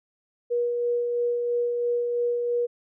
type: tone with tremolo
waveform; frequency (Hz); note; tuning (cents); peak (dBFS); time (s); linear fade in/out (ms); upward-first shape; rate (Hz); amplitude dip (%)
sine; 480; B4; -49; -21; 0.5-2.67; 20; sine; 3; 30
effects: none

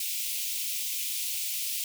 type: high-pass noise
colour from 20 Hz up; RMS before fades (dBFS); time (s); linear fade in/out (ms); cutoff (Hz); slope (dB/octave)
white; -32; 0-1.84; 2; 2300; 48
effects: none

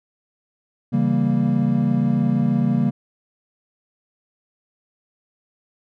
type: chord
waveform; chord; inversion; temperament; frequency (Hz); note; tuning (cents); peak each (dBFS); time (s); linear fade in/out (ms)
triangle; C# diminished seventh; none; equal; 138.59 / 164.81 / 196 / 233.1; C#3 / E3 / G3 / Bb3; 0 / 0 / 0 / 0; -20 / -23 / -20 / -18; 0.92-2.91; 20
effects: none

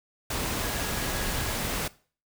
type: tone in noise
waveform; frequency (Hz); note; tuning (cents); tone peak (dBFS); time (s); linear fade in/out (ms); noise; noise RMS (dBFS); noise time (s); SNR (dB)
sine; 1661.2; G#6; 0; -41; 0.63-1.52; 5; pink; -30; 0.3-1.88; -14
effects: noise-tail reverb RT60 0.4 s tail -19 dB re dry

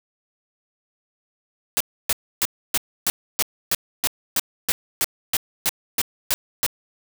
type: noise bursts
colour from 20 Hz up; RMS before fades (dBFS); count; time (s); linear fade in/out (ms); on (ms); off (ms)
white; -20; 16; 1.77-6.664; 0; 34; 290
effects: none

